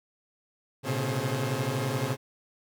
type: tone cluster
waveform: sawtooth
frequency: 112.5 / 126.6 / 138.2 / 424.5 / 532 Hz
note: A2 / B2 / C#3 / G#4 / C5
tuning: +39 / +43 / -5 / +38 / +29 cents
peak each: -31 / -27 / -29 / -33 / -33 dBFS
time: 0.83-2.17 s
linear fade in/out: 50 ms
effects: none